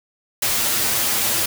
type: noise with comb filter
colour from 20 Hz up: white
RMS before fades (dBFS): -20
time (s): 0.42-1.46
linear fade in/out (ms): 5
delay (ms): 8.7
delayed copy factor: +0.8
effects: none